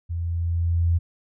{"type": "tone with level ramp", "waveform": "sine", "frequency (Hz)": 84.8, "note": "E2", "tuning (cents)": 50, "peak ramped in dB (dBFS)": [-25, -16], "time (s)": [0.09, 0.99], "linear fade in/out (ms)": 20, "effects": []}